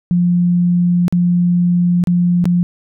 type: tone with dropouts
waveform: sine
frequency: 175.8 Hz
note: F3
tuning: 12 cents sharp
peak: -10 dBFS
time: 0.11-2.63 s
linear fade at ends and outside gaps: 0 ms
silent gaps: 1.081-1.125 / 2.039-2.072 / 2.442-2.455 s
effects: none